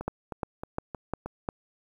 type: two click trains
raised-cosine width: 1 ms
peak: -21 / -15 dBFS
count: 5 / 5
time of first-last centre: 0.01-1.26 / 0.08-1.488 s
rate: 3.2 / 2.84 Hz
effects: 9-bit